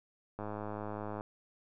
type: click train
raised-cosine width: 1 ms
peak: -26 dBFS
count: 87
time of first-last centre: 0.39-1.209 s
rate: 105 Hz
effects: none